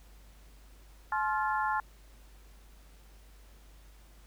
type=tone cluster; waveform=sine; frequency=858 / 1057 / 1391 / 1735 Hz; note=A5 / C6 / F6 / A6; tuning=-44 / +17 / -7 / -25 cents; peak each=-31 / -33 / -34 / -38 dBFS; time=1.12-1.8 s; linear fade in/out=2 ms; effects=added 50 Hz sine -53 dBFS peak until 4.26 s + pink hiss -62 dBFS RMS until 4.26 s